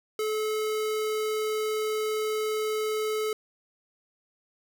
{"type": "tone", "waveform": "square", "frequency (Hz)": 431.3, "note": "A4", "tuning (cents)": -35, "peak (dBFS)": -27, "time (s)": [0.19, 3.33], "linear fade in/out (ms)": 2, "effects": []}